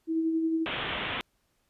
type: tone with tremolo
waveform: sine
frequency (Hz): 324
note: E4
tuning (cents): -30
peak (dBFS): -23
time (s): 0.07-0.67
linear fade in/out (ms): 50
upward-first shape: sine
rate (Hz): 11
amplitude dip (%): 35
type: low-pass noise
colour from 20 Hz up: white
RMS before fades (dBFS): -33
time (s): 0.66-1.21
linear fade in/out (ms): 0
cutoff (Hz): 3500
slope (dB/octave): 96
effects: pink hiss -73 dBFS RMS until 1.69 s + resampled to 32000 Hz